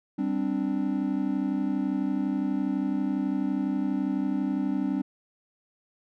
triangle chord, G suspended fourth, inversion none, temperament equal, 196 / 261.6 / 293.7 Hz, G3 / C4 / D4, 0 / 0 / 0 cents, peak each -28 / -27 / -27 dBFS, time 0.18-5.02 s, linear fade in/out 10 ms, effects none

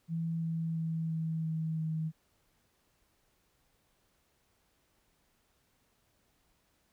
sine tone with pitch steps, 164.81 / 163.58 / 162.35 / 161.14 / 159.93 / 158.74 Hz, E3 / E3 / E3 / E3 / D#3 / D#3, 0 / -13 / -26 / -39 / +48 / +35 cents, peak -31 dBFS, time 0.08-2.12 s, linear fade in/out 50 ms, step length 340 ms, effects pink hiss -73 dBFS RMS until 6.92 s

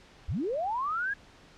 sine linear sweep, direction up, 43.65 to 1681 Hz, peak -28 dBFS, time 0.28-1.14 s, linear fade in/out 10 ms, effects pink hiss -55 dBFS RMS until 1.57 s + low-pass 5000 Hz 12 dB/octave

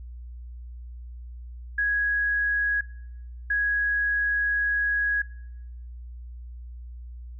sine tone bursts at uneven times, 1661.2 Hz, G#6, in tune, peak -21 dBFS, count 2, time 1.78-2.81 / 3.5-5.22 s, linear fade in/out 5 ms, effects noise-tail reverb RT60 0.9 s tail -22 dB re dry + added 60 Hz sine -37 dBFS peak until 7.39 s

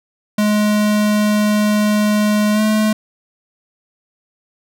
square tone with pitch glide, 210.1 to 215 Hz, G#3 to A3, +20 to -40 cents, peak -13 dBFS, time 0.38-2.93 s, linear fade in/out 5 ms, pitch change +40 cents, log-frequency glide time 2.53-2.61 s, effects none

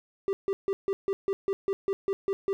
triangle tone bursts, 392.3 Hz, G4, 1 cent sharp, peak -23 dBFS, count 12, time 0.28-2.53 s, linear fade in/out 0 ms, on 50 ms, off 150 ms, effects none

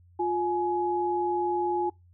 sine tone pair together, 353 / 840.8 Hz, F4 / G#5, +19 / +21 cents, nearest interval octave + minor third, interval 1502 cents, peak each -27 dBFS, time 0.19-1.9 s, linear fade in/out 10 ms, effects noise-tail reverb RT60 0.2 s tail -24 dB re dry + added 88 Hz sine -54 dBFS peak until 2.13 s

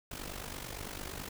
pink noise with amplitude modulation, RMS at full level -39 dBFS, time 0.11-1.29 s, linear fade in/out 5 ms, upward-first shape sine, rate 48.9 Hz, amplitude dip 75%, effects none

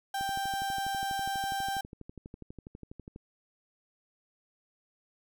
35% pulse tone, 786 Hz, G5, 4 cents sharp, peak -29 dBFS, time 0.14-1.81 s, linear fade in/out 5 ms
click train, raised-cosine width 3 ms, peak -31 dBFS, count 37, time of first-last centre 0.21-3.161 s, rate 12.2 Hz
effects none

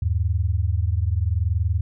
sine tone pair together, 79.61 / 100.3 Hz, D#2 / G2, +40 / +40 cents, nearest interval major third, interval 400 cents, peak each -21 / -22 dBFS, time 0.02-1.81 s, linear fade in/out 5 ms, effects none

